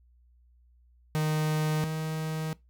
45% pulse tone pair in turn, 154.6 / 157.58 Hz, D#3 / D#3, -11 / +22 cents, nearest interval unison, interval 33 cents, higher second, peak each -25 / -30 dBFS, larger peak first, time 1.15-1.84 / 1.84-2.53 s, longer neither, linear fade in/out 0 ms, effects noise-tail reverb RT60 0.2 s tail -21 dB re dry + added 60 Hz sine -58 dBFS peak until 2.69 s

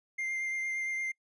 triangle tone with vibrato, 2100 Hz, C7, 6 cents sharp, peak -30 dBFS, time 0.18-1.12 s, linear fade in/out 10 ms, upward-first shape triangle, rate 8.7 Hz, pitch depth 15 cents each way, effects noise-tail reverb RT60 0.1 s tail -26 dB re dry + resampled to 24000 Hz

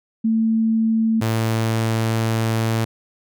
sine / sawtooth tone pair in turn, 223.4 / 112.48 Hz, A3 / A2, +27 / +39 cents, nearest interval octave, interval 1188 cents, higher first, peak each -15 / -14 dBFS, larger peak second, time 0.24-1.21 / 1.21-2.85 s, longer second, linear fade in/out 10 ms, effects none

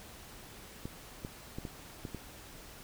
clicks, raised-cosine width 3 ms, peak -26 dBFS, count 6, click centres 0.855 / 1.249 / 1.585 / 1.652 / 2.052 / 2.147 s, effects pink hiss -51 dBFS RMS until 2.83 s

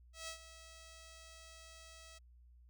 5% pulse tone with ADSR envelope, 649 Hz, E5, 27 cents flat, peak -31 dBFS, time 0.13-2.19 s, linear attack 150 ms, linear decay 95 ms, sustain -13 dB, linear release 16 ms, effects added 60 Hz sine -59 dBFS peak until 2.69 s

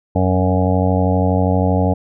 harmonic tone with a mistuned harmonic, 92.5 Hz, F#2, in tune, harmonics 1 / 2 / 3 / 5 / 6 / 7 / 8 / 9, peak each -16 / -19 / -21 / -23 / -24 / -24 / -25 / -26 dBFS, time 0.15-1.94 s, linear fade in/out 10 ms, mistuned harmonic 1, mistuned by -28 cents, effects none

